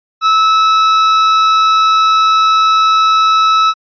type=tone; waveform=45% pulse; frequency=1303 Hz; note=E6; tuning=20 cents flat; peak=-7 dBFS; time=0.21-3.74 s; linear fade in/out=50 ms; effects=resampled to 11025 Hz